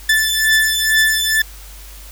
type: beating tone pair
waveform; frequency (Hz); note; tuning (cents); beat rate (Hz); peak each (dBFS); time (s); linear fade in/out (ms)
sawtooth; 1754 / 1756.2; A6 / A6; -6 / -4; 2.2; -12; 0.09-1.42; 5
effects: added 50 Hz sine -35 dBFS peak until 2.11 s + white hiss -40 dBFS RMS until 2.11 s